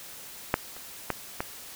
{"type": "clicks", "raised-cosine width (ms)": 0.5, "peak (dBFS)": [-6, -29, -11, -13], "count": 4, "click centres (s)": [0.541, 0.766, 1.103, 1.405], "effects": ["white hiss -44 dBFS RMS until 1.75 s"]}